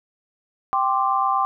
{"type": "chord", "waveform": "sine", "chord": "G suspended fourth", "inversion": "none", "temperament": "equal", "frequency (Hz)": [784, 1046.5, 1174.7], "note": ["G5", "C6", "D6"], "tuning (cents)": [0, 0, 0], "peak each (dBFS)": -22, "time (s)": [0.73, 1.45], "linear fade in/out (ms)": 0, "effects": []}